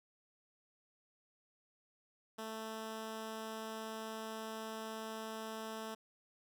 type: tone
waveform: 10% pulse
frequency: 220.9 Hz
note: A3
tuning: 7 cents sharp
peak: -34 dBFS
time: 2.38-5.95 s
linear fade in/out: 10 ms
effects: none